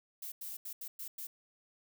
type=noise bursts at uneven times; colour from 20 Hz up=violet; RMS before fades=-43 dBFS; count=6; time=0.22-0.32 / 0.41-0.57 / 0.65-0.73 / 0.81-0.88 / 0.99-1.08 / 1.18-1.27 s; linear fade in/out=5 ms; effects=none